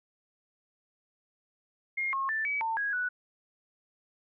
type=tone with pitch steps; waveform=sine; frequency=2133 / 1082 / 1767 / 2280 / 898 / 1650 / 1479 Hz; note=C7 / C#6 / A6 / C#7 / A5 / G#6 / F#6; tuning=+33 / -42 / +7 / +48 / +35 / -12 / -1 cents; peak=-28 dBFS; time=1.97-3.09 s; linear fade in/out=10 ms; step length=160 ms; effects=none